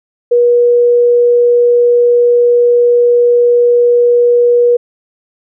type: tone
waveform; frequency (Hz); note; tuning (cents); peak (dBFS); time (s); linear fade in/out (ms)
sine; 481.5; B4; -44; -5; 0.31-4.77; 10
effects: none